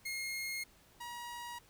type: tone pair in turn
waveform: sawtooth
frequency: 2146 / 955.9 Hz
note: C7 / A#5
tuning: +43 / +43 cents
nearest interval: octave + major second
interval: 1400 cents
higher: first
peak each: -34 / -39 dBFS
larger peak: first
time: 0.05-0.64 / 1-1.59 s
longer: neither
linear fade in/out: 10 ms
effects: pink hiss -64 dBFS RMS until 1.69 s